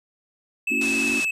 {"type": "tone with vibrato", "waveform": "triangle", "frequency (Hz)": 2603, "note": "E7", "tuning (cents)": -22, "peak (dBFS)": -20, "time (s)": [0.67, 1.31], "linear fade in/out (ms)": 5, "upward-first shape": "square", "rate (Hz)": 19, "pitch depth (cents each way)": 19}
{"type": "chord", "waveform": "sine", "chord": "F# dominant seventh", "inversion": "first", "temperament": "equal with one note detuned", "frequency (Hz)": [227.2, 277.2, 329.6, 370], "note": ["A#3", "C#4", "E4", "F#4"], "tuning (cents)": [-44, 0, 0, 0], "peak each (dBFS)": [-30, -28, -34, -34], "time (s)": [0.7, 1.21], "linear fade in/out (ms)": 20}
{"type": "low-pass noise", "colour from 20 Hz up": "white", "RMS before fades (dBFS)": -33, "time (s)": [0.81, 1.25], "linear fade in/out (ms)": 5, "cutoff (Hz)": 9400, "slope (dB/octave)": 48}
{"effects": []}